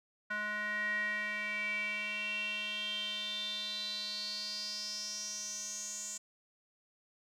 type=tone with band-pass filter sweep; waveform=square; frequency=210 Hz; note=G#3; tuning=19 cents sharp; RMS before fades=-38 dBFS; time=0.3-6.18 s; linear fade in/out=10 ms; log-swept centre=1600 to 7200 Hz; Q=8.4; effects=none